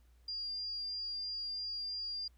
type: tone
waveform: sine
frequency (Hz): 4801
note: D8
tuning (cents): +37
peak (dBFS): -37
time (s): 0.28-2.28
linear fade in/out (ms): 5
effects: added 60 Hz sine -61 dBFS peak until 2.37 s + pink hiss -75 dBFS RMS until 2.37 s